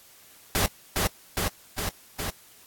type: noise with echo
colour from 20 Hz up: pink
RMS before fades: -23 dBFS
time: 0.55-0.66 s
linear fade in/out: 0 ms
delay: 410 ms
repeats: 4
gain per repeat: -2 dB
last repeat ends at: 2.3 s
effects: white hiss -53 dBFS RMS until 2.66 s + AAC 64 kbps